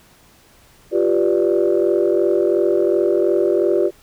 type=chord; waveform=sine; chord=G dominant seventh; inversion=third; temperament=equal; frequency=349.2 / 392 / 493.9 / 587.3 Hz; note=F4 / G4 / B4 / D5; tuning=0 / 0 / 0 / 0 cents; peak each=-17 / -17 / -22 / -20 dBFS; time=0.91-3.91 s; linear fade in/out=50 ms; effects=tanh soft clip ceiling -6 dBFS + pink hiss -51 dBFS RMS until 4.02 s